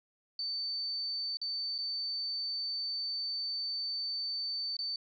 sine tone with dropouts, 4550 Hz, C#8, 44 cents sharp, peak -33 dBFS, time 0.39-4.96 s, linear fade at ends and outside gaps 2 ms, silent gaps 1.371-1.415 / 1.781-1.786 / 4.768-4.789 s, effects none

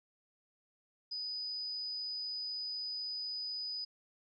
sine tone, 4978 Hz, D#8, in tune, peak -37 dBFS, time 1.11-3.85 s, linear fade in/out 10 ms, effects none

